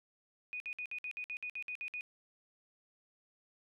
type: tone bursts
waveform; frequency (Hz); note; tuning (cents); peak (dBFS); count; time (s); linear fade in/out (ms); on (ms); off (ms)
sine; 2477; D#7; -8; -38; 12; 0.53-2.009; 0; 71; 57
effects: none